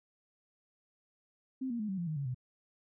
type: tone with pitch steps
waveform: sine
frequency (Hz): 261.6 / 235.8 / 212.5 / 191.5 / 172.59 / 155.55 / 140.19 / 126.34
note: C4 / A#3 / G#3 / G3 / F3 / D#3 / C#3 / B2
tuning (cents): 0 / +20 / +40 / -40 / -20 / 0 / +20 / +40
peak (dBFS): -33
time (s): 1.61-2.346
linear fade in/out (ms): 10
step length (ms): 92
effects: none